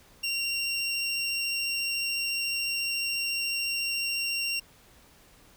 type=tone with vibrato; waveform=25% pulse; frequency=2760 Hz; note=F7; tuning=21 cents flat; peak=-24 dBFS; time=0.23-4.6 s; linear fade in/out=10 ms; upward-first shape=triangle; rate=14 Hz; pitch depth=9 cents each way; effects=pink hiss -57 dBFS RMS until 5.56 s